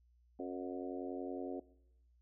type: harmonic tone with a mistuned harmonic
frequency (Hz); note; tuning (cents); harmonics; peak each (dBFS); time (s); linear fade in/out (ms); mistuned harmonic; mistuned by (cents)
90.7; F#2; -34; 3 / 4 / 5 / 6 / 7 / 8; -43 / -45 / -47 / -49 / -50 / -51; 0.39-1.6; 5; 7; -27
effects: noise-tail reverb RT60 0.8 s tail -20 dB re dry + added 60 Hz sine -66 dBFS peak until 2.21 s